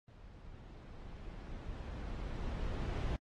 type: noise with level ramp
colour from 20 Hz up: brown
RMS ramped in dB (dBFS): -55 to -35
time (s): 0.08-3.16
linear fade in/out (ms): 2
effects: low-pass 5000 Hz 12 dB/octave + AAC 32 kbps